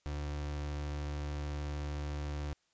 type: tone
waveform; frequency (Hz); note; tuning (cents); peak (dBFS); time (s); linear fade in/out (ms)
35% pulse; 73.42; D2; 0; -34; 0.06-2.53; 0
effects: white hiss -75 dBFS RMS until 2.73 s + resampled to 16000 Hz